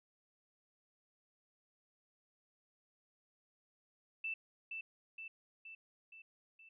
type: tone with echo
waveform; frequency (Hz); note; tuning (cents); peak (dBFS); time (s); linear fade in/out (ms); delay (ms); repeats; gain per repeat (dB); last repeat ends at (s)
sine; 2655; E7; +12; -37; 4.24-4.34; 5; 470; 5; -4; 6.69
effects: none